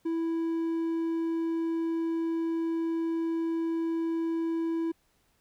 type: tone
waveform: triangle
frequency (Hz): 329.6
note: E4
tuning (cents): 0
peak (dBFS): -25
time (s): 0.05-4.92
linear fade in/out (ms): 10
effects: pink hiss -70 dBFS RMS until 5.4 s